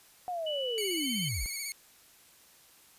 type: linear sweep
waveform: sine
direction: down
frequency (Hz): 736 to 33.69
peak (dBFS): -32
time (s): 0.28-1.46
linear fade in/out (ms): 0
type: tone with pitch glide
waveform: sine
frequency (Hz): 2960 to 3063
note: F#7 to G7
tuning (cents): 0 to -41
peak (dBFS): -34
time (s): 0.46-1.29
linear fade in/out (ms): 10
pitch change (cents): +59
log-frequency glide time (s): 0.97-1.07
type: tone with vibrato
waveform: 10% pulse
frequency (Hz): 2217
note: C#7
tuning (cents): 0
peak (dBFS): -26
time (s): 0.78-1.72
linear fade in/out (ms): 0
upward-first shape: sine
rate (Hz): 16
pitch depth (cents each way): 52
effects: white hiss -59 dBFS RMS until 2.98 s + resampled to 32000 Hz

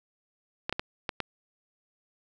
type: clicks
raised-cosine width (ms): 0.3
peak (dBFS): -13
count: 5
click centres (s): 0.695 / 0.726 / 0.795 / 1.092 / 1.203
effects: none

